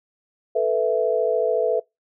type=chord; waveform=sine; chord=A suspended second; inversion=none; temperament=equal; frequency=440 / 493.9 / 659.3 Hz; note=A4 / B4 / E5; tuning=0 / 0 / 0 cents; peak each=-22 dBFS; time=0.55-1.8 s; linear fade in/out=10 ms; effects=noise-tail reverb RT60 0.2 s tail -25 dB re dry